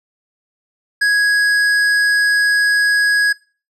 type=tone with tanh clipping; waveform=sine; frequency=1661.2 Hz; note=G#6; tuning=in tune; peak=-13 dBFS; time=1.01-3.33 s; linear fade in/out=10 ms; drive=16 dB; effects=noise-tail reverb RT60 0.4 s tail -24 dB re dry + low-pass 9000 Hz 12 dB/octave

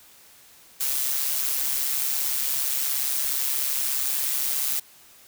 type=noise with amplitude modulation; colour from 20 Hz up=blue; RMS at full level=-23 dBFS; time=0.8-4.8 s; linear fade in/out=10 ms; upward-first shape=sine; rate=137 Hz; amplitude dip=55%; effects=white hiss -52 dBFS RMS until 5.27 s

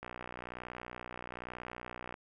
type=click train; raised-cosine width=0.5 ms; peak=-27 dBFS; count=130; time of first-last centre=0.03-2.141 s; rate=61.1 Hz; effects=none

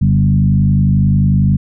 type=tone with frequency modulation; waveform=sine; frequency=138.59 Hz; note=C#3; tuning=in tune; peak=-8 dBFS; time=0.01-1.57 s; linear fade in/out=10 ms; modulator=51.1 Hz; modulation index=1.3; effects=none

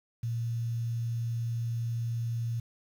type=tone with quantisation; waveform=sine; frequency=116.54 Hz; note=A#2; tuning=in tune; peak=-29 dBFS; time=0.23-2.6 s; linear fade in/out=5 ms; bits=9; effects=none

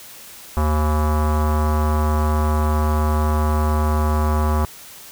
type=tone with low-pass filter; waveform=square; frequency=76.3 Hz; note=D#2; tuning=33 cents flat; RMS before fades=-18 dBFS; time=0.57-4.65 s; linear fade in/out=0 ms; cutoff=1100 Hz; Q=3.5; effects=white hiss -40 dBFS RMS until 5.11 s

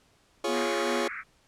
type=chord; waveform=sawtooth; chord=Db major; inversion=first; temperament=just; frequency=346.5 / 415.8 / 554.4 Hz; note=F4 / Ab4 / Db5; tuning=-14 / +2 / 0 cents; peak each=-27 dBFS; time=0.44-1.08 s; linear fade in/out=5 ms
type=tone with tremolo; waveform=45% pulse; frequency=244.2 Hz; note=B3; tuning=19 cents flat; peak=-32 dBFS; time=0.47-1.09 s; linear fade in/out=20 ms; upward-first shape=sine; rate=2.6 Hz; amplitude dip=80%
type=band-pass noise; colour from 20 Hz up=white; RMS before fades=-38 dBFS; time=0.51-1.24 s; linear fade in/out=50 ms; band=1200 to 2300 Hz; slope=96 dB/octave
effects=pink hiss -64 dBFS RMS until 1.47 s + low-pass 9000 Hz 12 dB/octave

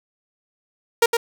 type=tone with echo; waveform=sawtooth; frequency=466.2 Hz; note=A#4; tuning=in tune; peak=-8 dBFS; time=1.02-1.06 s; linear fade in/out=5 ms; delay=110 ms; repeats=1; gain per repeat=-5 dB; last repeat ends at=1.17 s; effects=none

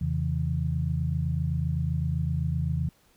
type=tone cluster; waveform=sine; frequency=82.6 / 134.3 / 162.1 Hz; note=E2 / C3 / E3; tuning=+4 / +46 / -29 cents; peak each=-29 dBFS; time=0.01-2.89 s; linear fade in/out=5 ms; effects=pink hiss -63 dBFS RMS until 3.16 s

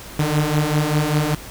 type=beating tone pair; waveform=sawtooth; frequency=147.5 / 152.6 Hz; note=D3 / D#3; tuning=+8 / -33 cents; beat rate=5.1 Hz; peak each=-17 / -15 dBFS; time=0.19-1.35 s; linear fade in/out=5 ms; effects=added 50 Hz sine -40 dBFS peak until 1.5 s + pink hiss -37 dBFS RMS until 1.5 s

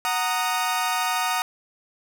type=tone cluster; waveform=sawtooth; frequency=739 / 929 / 1243 Hz; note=F#5 / A#5 / D#6; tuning=-2 / -6 / -2 cents; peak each=-23 dBFS; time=0.05-1.42 s; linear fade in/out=0 ms; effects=none

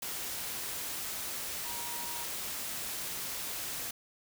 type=tone in noise; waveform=sine; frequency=950 Hz; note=A#5; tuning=33 cents sharp; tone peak=-44 dBFS; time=1.65-2.24 s; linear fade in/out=5 ms; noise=white; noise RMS=-38 dBFS; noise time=0.02-3.91 s; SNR=-9 dB; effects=none

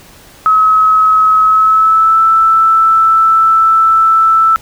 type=tone with pitch glide; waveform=sine; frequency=1282 to 1321.9 Hz; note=E6 to E6; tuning=-49 to +4 cents; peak=-5 dBFS; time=0.46-4.56 s; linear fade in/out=0 ms; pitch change=+53 cents; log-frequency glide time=1.43-2.22 s; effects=pink hiss -39 dBFS RMS until 4.61 s

